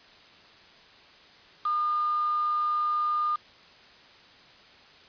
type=tone with quantisation; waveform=sine; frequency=1214 Hz; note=D#6; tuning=43 cents flat; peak=-24 dBFS; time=1.65-3.36 s; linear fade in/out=5 ms; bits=6; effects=white hiss -53 dBFS RMS until 5.08 s + resampled to 11025 Hz